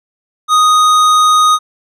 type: tone with hard clipping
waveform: sine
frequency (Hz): 1244.5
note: D#6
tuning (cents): 0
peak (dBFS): -8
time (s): 0.48-1.59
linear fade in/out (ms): 50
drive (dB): 13
effects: none